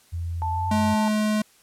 sine tone with pitch glide, 84.8 to 95.18 Hz, E2 to F#2, +50 to +49 cents, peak -26 dBFS, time 0.12-0.95 s, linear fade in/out 20 ms, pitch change +199 cents, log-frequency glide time 0.48-0.78 s
sine tone with vibrato, 880 Hz, A5, in tune, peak -25 dBFS, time 0.42-1.08 s, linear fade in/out 0 ms, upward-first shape sine, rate 8.6 Hz, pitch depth 8 cents each way
square tone, 213.2 Hz, G#3, 46 cents sharp, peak -21 dBFS, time 0.71-1.42 s, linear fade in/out 5 ms
effects white hiss -57 dBFS RMS until 1.62 s + low-pass 12000 Hz 12 dB/octave

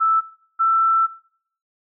sine tone pair in turn, 1318.5 / 1333.1 Hz, E6 / E6, 0 / +19 cents, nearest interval unison, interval 19 cents, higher second, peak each -14 dBFS, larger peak neither, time 0-0.21 / 0.59-1.07 s, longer second, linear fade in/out 20 ms, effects noise-tail reverb RT60 0.6 s tail -20 dB re dry

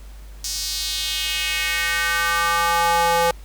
square tone with high-pass filter sweep, 169.4 Hz, E3, 48 cents sharp, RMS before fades -21 dBFS, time 0.44-3.31 s, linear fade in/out 2 ms, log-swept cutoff 5600 to 620 Hz, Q 2.4, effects added 50 Hz sine -36 dBFS peak until 3.44 s + pink hiss -50 dBFS RMS until 3.44 s

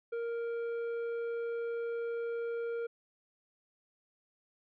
triangle tone with tanh clipping, 466.2 Hz, A#4, in tune, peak -35 dBFS, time 0.12-2.87 s, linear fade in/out 10 ms, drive 12 dB, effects none

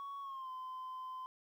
sine tone with pitch glide, 1116 to 1029.3 Hz, C#6 to C6, +11 to -29 cents, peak -40 dBFS, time 0-1.26 s, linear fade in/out 0 ms, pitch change -140 cents, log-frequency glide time 0.21-0.5 s, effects tanh soft clip ceiling -41 dBFS + 12-bit

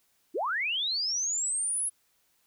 sine linear sweep, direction up, 263.7 to 10750 Hz, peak -27 dBFS, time 0.34-1.9 s, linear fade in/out 20 ms, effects white hiss -70 dBFS RMS until 2.46 s

